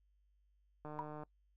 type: click train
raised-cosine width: 1 ms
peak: -34 dBFS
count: 59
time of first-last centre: 0.85-1.234 s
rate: 151 Hz
type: tone with exponential decay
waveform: sine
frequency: 962 Hz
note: B5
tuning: 46 cents flat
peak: -33 dBFS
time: 0.99-1.09 s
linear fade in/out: 0 ms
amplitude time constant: 20 ms
effects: noise-tail reverb RT60 0.1 s tail -23 dB re dry + added 50 Hz sine -70 dBFS peak until 1.56 s